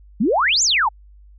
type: exponential two-way sweep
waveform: sine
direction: up then down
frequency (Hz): 185 to 7459 to 779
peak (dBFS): -14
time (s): 0.2-0.89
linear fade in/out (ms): 10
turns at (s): 0.63
effects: added 50 Hz sine -43 dBFS peak until 1.38 s